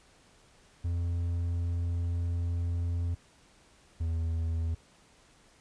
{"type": "tone pair in turn", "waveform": "triangle", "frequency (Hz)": [85.9, 82.17], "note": ["F2", "E2"], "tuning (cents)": [-28, -5], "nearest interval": "minor second", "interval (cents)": 77, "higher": "first", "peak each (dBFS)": [-26, -26], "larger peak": "neither", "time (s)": [[0.84, 3.15], [4, 4.75]], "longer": "first", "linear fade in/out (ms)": 10, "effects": ["pink hiss -61 dBFS RMS until 5.6 s", "resampled to 22050 Hz"]}